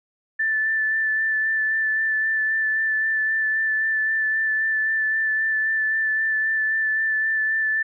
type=tone with vibrato; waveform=sine; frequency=1760 Hz; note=A6; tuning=in tune; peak=-19 dBFS; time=0.39-7.83 s; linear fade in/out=10 ms; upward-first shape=sine; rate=3.8 Hz; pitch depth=15 cents each way; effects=none